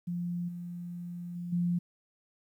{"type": "tone with level steps", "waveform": "sine", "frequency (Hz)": 174.61, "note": "F3", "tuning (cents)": 0, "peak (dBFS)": [-31, -37, -35, -26], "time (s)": [0.07, 1.79], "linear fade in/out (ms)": 10, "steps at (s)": [0.48, 1.35, 1.52], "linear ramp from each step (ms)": 10, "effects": ["11-bit"]}